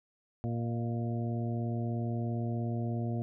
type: harmonic tone with a mistuned harmonic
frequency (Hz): 117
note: A#2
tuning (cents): +7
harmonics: 1 / 2 / 3 / 4 / 5 / 6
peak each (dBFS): -32 / -36 / -42 / -47 / -46 / -45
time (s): 0.44-3.22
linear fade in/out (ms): 0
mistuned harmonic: 5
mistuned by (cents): +49
effects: none